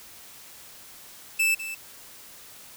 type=tone with echo; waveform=45% pulse; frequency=2637 Hz; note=E7; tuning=in tune; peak=-20 dBFS; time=1.39-1.55 s; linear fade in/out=10 ms; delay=200 ms; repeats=1; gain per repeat=-12 dB; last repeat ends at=1.75 s; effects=white hiss -47 dBFS RMS until 2.76 s